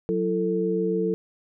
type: tone cluster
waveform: sine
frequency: 183.4 / 336.5 / 443.6 Hz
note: F#3 / E4 / A4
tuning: -15 / +36 / +14 cents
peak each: -27 / -28 / -24 dBFS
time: 0.09-1.14 s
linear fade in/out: 0 ms
effects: none